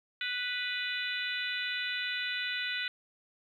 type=harmonic tone with a mistuned harmonic; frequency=493.9 Hz; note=B4; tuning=in tune; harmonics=3 / 4 / 5 / 6 / 7 / 8; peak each=-37 / -38 / -39 / -40 / -40 / -41 dBFS; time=0.21-2.88 s; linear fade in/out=2 ms; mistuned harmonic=7; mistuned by=+36 cents; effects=11-bit